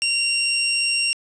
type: tone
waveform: 20% pulse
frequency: 2763 Hz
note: F7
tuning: 19 cents flat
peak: -14 dBFS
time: 0.02-1.13 s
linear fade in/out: 0 ms
effects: resampled to 22050 Hz + 7-bit